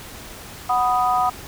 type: chord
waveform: sine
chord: B major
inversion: second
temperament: equal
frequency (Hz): 740 / 987.8 / 1244.5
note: F#5 / B5 / D#6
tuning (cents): 0 / 0 / 0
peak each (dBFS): -19 / -23 / -21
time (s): 0.69-1.3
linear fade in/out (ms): 10
effects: pink hiss -38 dBFS RMS until 1.47 s